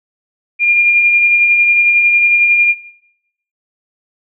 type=tone with tremolo; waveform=sine; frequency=2408 Hz; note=D7; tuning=43 cents sharp; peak=-6 dBFS; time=0.59-2.75 s; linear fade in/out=50 ms; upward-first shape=sine; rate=11 Hz; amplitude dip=30%; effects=noise-tail reverb RT60 0.8 s tail -17 dB re dry

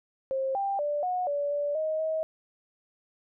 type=tone with pitch steps; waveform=sine; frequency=533 / 791 / 587 / 728 / 575 / 580 / 627 / 635 Hz; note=C5 / G5 / D5 / F#5 / D5 / D5 / D#5 / D#5; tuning=+32 / +15 / -1 / -28 / -37 / -22 / +13 / +35 cents; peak=-26 dBFS; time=0.31-2.23 s; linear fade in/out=0 ms; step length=240 ms; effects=none

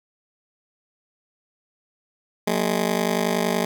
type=ring-modulated tone; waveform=15% pulse; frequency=207.7 Hz; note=G#3; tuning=in tune; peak=-11 dBFS; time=2.47-3.65 s; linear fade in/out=5 ms; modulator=25.3 Hz; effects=none

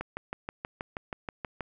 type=click train; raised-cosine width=0.5 ms; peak=-19 dBFS; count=11; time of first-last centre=0.01-1.607 s; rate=6.26 Hz; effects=none

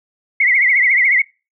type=tone with vibrato; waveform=sine; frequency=2081 Hz; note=C7; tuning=10 cents flat; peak=-10 dBFS; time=0.4-1.22 s; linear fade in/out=5 ms; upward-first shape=triangle; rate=14 Hz; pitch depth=140 cents each way; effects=noise-tail reverb RT60 0.3 s tail -25 dB re dry

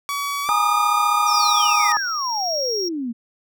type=tone with pitch glide; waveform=sawtooth; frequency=1135 to 1209.5 Hz; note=C#6 to D#6; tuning=+41 to -49 cents; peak=-19 dBFS; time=0.09-1.92 s; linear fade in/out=0 ms; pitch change=+110 cents; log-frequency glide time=0.44-0.51 s
type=chord; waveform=sine; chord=Ab suspended second; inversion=none; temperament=equal with one note detuned; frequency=830.6 / 945.3 / 1244.5 Hz; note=Ab5 / Bb5 / Eb6; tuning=0 / +24 / 0 cents; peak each=-23 / -24 / -18 dBFS; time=0.49-1.97 s; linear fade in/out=0 ms
type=exponential sweep; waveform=sine; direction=down; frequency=5920 to 223.1 Hz; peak=-23 dBFS; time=1.26-3.13 s; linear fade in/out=20 ms
type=tone with tremolo; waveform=triangle; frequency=5588 Hz; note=F8; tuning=in tune; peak=-21 dBFS; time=1.33-2.89 s; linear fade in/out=10 ms; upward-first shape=sine; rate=0.97 Hz; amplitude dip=35%
effects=none

